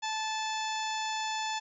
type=harmonic tone; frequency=873 Hz; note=A5; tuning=14 cents flat; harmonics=1 / 2 / 3 / 4 / 5 / 6 / 7 / 8; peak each=-33 / -40 / -41 / -40 / -45 / -44 / -49 / -44 dBFS; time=0.02-1.6 s; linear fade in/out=20 ms; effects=none